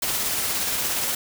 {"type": "noise with tremolo", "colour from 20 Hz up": "white", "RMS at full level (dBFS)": -24, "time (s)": [0.02, 1.15], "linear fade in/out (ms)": 5, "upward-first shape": "sine", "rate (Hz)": 17, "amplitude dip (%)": 25, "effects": []}